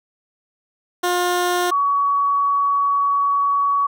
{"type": "tone pair in turn", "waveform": ["15% pulse", "sine"], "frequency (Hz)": [355.9, 1127.6], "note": ["F4", "C#6"], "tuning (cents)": [33, 29], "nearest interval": "octave + minor sixth", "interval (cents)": 1996, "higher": "second", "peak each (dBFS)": [-11, -15], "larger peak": "first", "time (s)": [[1.03, 1.71], [1.71, 3.87]], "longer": "second", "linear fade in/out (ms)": 10, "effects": []}